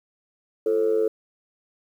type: tone with amplitude modulation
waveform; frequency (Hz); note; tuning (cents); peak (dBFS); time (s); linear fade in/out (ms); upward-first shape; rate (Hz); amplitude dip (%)
sine; 440; A4; 0; -14; 0.66-1.08; 5; sine; 99.2; 85
effects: tanh soft clip ceiling -12 dBFS + 9-bit